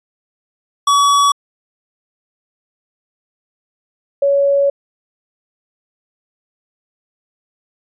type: tone pair in turn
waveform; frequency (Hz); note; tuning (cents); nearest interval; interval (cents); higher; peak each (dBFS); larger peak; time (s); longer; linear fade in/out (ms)
square / sine; 1135 / 560.5; C#6 / C#5; +41 / +19; octave; 1222; first; -10; neither; 0.87-1.32 / 4.22-4.7; second; 5
effects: resampled to 22050 Hz